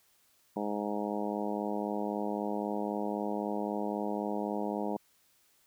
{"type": "harmonic tone", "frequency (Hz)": 103.83, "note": "G#2", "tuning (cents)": 0, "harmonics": [2, 3, 4, 5, 6, 7, 8, 9], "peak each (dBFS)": [-36, -38, -39, -40, -41, -41, -42, -43], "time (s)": [0.56, 4.97], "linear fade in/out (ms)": 5, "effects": ["white hiss -68 dBFS RMS until 5.66 s"]}